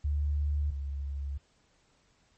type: tone pair in turn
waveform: sine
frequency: 73 / 69.96 Hz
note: D2 / C#2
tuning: -10 / +17 cents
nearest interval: minor second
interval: 73 cents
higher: first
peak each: -26 / -32 dBFS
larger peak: first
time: 0.04-0.71 / 0.71-1.38 s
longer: neither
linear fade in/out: 10 ms
effects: pink hiss -68 dBFS RMS until 2.37 s + MP3 32 kbps